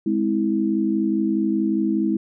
sine chord, Ab augmented, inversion none, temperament just, 207.7 / 259.6 / 324.5 Hz, Ab3 / C4 / E4, 0 / -13 / -27 cents, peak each -22 / -26 / -21 dBFS, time 0.06-2.17 s, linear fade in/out 5 ms, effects none

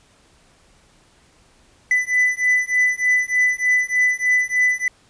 triangle beating tone pair, 1995 / 1998.3 Hz, B6 / B6, +17 / +20 cents, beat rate 3.3 Hz, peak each -17 dBFS, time 1.91-4.88 s, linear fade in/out 2 ms, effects pink hiss -55 dBFS RMS until 5.09 s + resampled to 22050 Hz

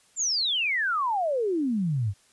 sine exponential sweep, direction down, 7459 to 92.6 Hz, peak -23 dBFS, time 0.16-2.14 s, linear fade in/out 50 ms, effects white hiss -61 dBFS RMS until 2.32 s + resampled to 24000 Hz

